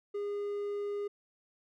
triangle tone, 408.5 Hz, G#4, 29 cents flat, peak -31 dBFS, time 0.14-1.08 s, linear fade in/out 10 ms, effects none

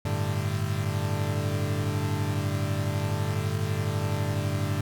40% pulse chord, G suspended second, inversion none, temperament equal, 98 / 110 / 146.83 Hz, G2 / A2 / D3, 0 / 0 / 0 cents, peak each -28 / -30 / -30 dBFS, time 0.05-4.81 s, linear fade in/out 5 ms, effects none

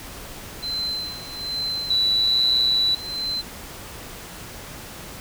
sine tone with tremolo, 4076 Hz, C8, 46 cents flat, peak -23 dBFS, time 0.62-3.42 s, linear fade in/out 20 ms, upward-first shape sine, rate 1.2 Hz, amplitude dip 80%
sine tone, 3951 Hz, B7, in tune, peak -17 dBFS, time 1.9-2.95 s, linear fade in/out 5 ms
effects pink hiss -38 dBFS RMS until 5.2 s

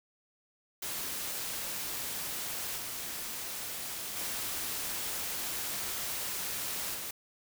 white noise with level steps, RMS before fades -37 / -39 / -36 / -39 dBFS, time 0.82-7.11 s, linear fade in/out 5 ms, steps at 2.77 / 4.16 / 6.94 s, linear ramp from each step 10 ms, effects none

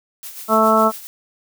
blue noise with tremolo, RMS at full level -32 dBFS, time 0.23-1.07 s, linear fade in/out 0 ms, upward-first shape sine, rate 7.3 Hz, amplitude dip 55%
harmonic tone, 219.9 Hz, A3, 1 cent flat, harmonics 1 / 2 / 3 / 4 / 5 / 6, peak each -19 / -21 / -17 / -22 / -19 / -16 dBFS, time 0.48-0.92 s, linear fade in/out 50 ms
effects none

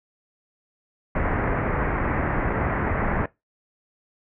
pink low-pass noise, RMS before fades -24 dBFS, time 1.15-3.26 s, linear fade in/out 5 ms, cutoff 2100 Hz, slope 48 dB/octave, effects noise-tail reverb RT60 0.2 s tail -21 dB re dry

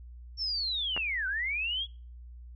sine linear two-way sweep, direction down then up, 5500 to 1480 to 3380 Hz, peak -29 dBFS, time 0.37-1.87 s, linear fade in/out 50 ms, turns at 1.27 s
clicks, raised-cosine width 0.5 ms, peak -21 dBFS, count 2, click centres 0.965 / 0.976 s
effects noise-tail reverb RT60 0.4 s tail -25 dB re dry + added 60 Hz sine -44 dBFS peak until 2.55 s

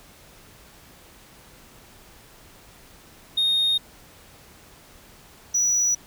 sine tone pair in turn, 3703 / 5878 Hz, A#7 / F#8, -12 / -12 cents, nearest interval minor sixth, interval 800 cents, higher second, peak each -16 dBFS, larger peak neither, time 3.37-3.78 / 5.54-5.95 s, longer neither, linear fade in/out 10 ms, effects tanh soft clip ceiling -17 dBFS + pink hiss -50 dBFS RMS until 6.06 s

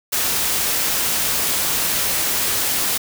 white noise, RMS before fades -20 dBFS, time 0.12-2.98 s, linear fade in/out 10 ms, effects none

